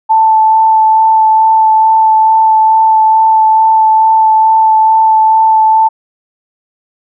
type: tone with vibrato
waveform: sine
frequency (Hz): 880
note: A5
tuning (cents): 0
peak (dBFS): -4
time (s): 0.09-5.89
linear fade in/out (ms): 20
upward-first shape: sine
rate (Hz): 2.3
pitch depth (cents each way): 10
effects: none